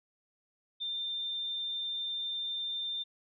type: tone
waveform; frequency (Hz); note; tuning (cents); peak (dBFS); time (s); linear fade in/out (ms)
sine; 3592; A7; +35; -33; 0.8-3.04; 20
effects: none